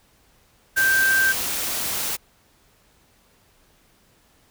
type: tone in noise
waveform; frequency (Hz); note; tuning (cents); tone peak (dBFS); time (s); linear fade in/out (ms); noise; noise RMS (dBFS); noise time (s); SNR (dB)
sine; 1568; G6; 0; -16; 0.76-1.33; 20; white; -26; 0.76-2.17; +7
effects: pink hiss -59 dBFS RMS until 4.5 s